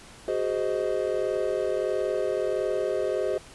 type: chord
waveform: triangle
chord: Ab dominant seventh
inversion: third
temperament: just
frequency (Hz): 373.8 / 415.3 / 519.1 / 623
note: Gb4 / Ab4 / C5 / Eb5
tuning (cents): +18 / 0 / -14 / +2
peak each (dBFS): -28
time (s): 0.28-3.38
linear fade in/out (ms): 2
effects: pink hiss -48 dBFS RMS until 3.54 s + resampled to 24000 Hz